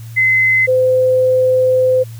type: tone pair in turn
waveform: sine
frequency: 2050 / 512.5 Hz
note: C7 / C5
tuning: -36 / -36 cents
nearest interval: 2 octaves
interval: 2400 cents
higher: first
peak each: -9 dBFS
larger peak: neither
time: 0.16-0.67 / 0.67-2.04 s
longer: second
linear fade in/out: 20 ms
effects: added 114 Hz sine -28 dBFS peak until 2.19 s + white hiss -44 dBFS RMS until 2.19 s

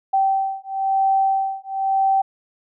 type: beating tone pair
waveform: sine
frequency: 775 / 776 Hz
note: G5 / G5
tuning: -20 / -18 cents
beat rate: 1 Hz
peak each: -20 dBFS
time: 0.13-2.22 s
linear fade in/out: 10 ms
effects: none

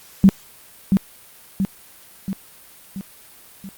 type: tone with echo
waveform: sine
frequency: 193.3 Hz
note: G3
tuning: 24 cents flat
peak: -6 dBFS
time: 0.24-0.29 s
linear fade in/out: 0 ms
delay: 680 ms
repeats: 5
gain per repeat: -5 dB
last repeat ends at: 3.69 s
effects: white hiss -46 dBFS RMS until 3.77 s + Opus 48 kbps

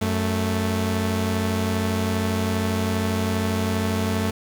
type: tone pair together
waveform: sawtooth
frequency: 92.5 / 220 Hz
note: F#2 / A3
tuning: 0 / 0 cents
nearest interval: octave + minor third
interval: 1500 cents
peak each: -20 dBFS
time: 0.01-4.31 s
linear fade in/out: 10 ms
effects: 7-bit

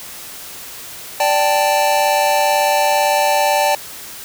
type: chord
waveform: square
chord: D suspended fourth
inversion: none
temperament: just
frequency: 587.3 / 783.1 / 881 Hz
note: D5 / G5 / A5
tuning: 0 / -2 / +2 cents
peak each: -18 dBFS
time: 1.2-3.75 s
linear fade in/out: 2 ms
effects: white hiss -33 dBFS RMS until 4.24 s

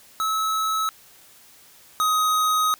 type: tone pair in turn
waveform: square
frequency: 1296 / 1256.9 Hz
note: E6 / D#6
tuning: -30 / +17 cents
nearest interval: minor second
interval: 53 cents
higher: first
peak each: -22 / -19 dBFS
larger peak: second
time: 0.2-0.89 / 2-2.74 s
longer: second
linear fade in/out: 0 ms
effects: white hiss -51 dBFS RMS until 2.79 s

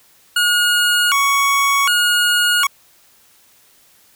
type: tone with vibrato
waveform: 25% pulse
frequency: 1267 Hz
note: D#6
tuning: 31 cents sharp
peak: -9 dBFS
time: 0.36-2.67 s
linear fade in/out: 5 ms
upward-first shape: square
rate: 0.66 Hz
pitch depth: 220 cents each way
effects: white hiss -52 dBFS RMS until 4.15 s

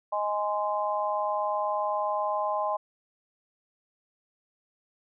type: chord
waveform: sine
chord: Ab major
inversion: second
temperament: just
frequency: 623 / 830.6 / 1038.3 Hz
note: Eb5 / Ab5 / C6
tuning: +2 / 0 / -14 cents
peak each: -30 dBFS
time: 0.12-2.77 s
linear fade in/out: 10 ms
effects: none

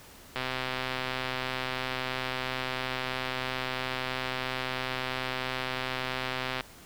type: click train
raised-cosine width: 0.3 ms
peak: -15 dBFS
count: 807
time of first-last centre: 0.36-6.608 s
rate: 129 Hz
effects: pink hiss -51 dBFS RMS until 6.85 s

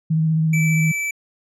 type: tone with vibrato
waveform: sine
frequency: 159.1 Hz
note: D#3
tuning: 39 cents sharp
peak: -15 dBFS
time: 0.1-0.92 s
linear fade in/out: 10 ms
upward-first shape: sine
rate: 15 Hz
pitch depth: 21 cents each way
type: tone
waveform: square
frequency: 2315 Hz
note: D7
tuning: 25 cents flat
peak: -22 dBFS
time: 0.53-1.11 s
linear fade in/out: 5 ms
effects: low-pass 11000 Hz 12 dB/octave

